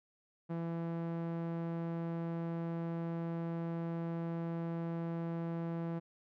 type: tone with low-pass filter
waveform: sawtooth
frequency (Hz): 167.2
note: E3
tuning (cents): +25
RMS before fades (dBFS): -38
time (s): 0.49-6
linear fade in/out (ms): 20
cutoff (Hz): 1200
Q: 0.52
effects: none